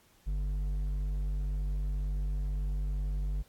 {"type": "tone with hard clipping", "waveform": "sine", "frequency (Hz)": 49, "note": "G1", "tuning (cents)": 0, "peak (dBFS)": -31, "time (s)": [0.26, 3.43], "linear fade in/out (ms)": 20, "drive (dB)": 6, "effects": ["pink hiss -64 dBFS RMS until 3.48 s", "AAC 64 kbps"]}